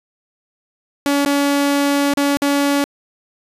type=tone with dropouts; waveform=sawtooth; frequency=283.6 Hz; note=C#4; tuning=40 cents sharp; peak=-10 dBFS; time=1.06-2.84 s; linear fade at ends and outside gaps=0 ms; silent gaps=1.249-1.26 / 2.137-2.173 / 2.37-2.42 s; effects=resampled to 32000 Hz